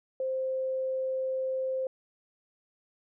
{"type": "tone", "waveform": "sine", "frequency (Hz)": 523.3, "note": "C5", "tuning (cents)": 0, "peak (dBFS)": -28, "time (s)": [0.2, 1.87], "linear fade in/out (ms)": 2, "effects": []}